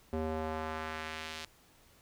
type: tone with band-pass filter sweep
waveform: square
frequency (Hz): 79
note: D#2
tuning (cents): +27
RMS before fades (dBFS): -38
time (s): 0.13-1.45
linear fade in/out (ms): 0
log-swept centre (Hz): 400 to 4000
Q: 0.96
effects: pink hiss -63 dBFS RMS until 2.01 s